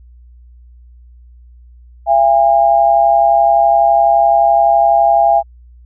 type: tone pair together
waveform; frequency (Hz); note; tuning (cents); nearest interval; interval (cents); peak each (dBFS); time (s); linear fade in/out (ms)
sine; 678.2 / 810; E5 / G#5; +49 / -43; minor third; 308; -10; 2.06-5.43; 50
effects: added 60 Hz sine -38 dBFS peak until 5.85 s